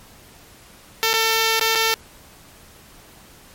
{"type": "tone with dropouts", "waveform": "5% pulse", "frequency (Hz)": 448.4, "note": "A4", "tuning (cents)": 33, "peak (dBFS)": -5, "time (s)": [1.03, 1.94], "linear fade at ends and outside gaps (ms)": 0, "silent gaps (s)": [[1.131, 1.139], [1.596, 1.611], [1.751, 1.757]], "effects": ["pink hiss -47 dBFS RMS until 3.54 s", "MP3 64 kbps"]}